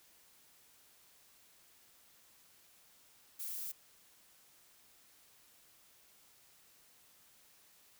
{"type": "noise", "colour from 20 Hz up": "violet", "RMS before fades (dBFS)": -42, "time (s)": [3.39, 3.72], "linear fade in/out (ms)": 10, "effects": ["white hiss -65 dBFS RMS until 7.99 s"]}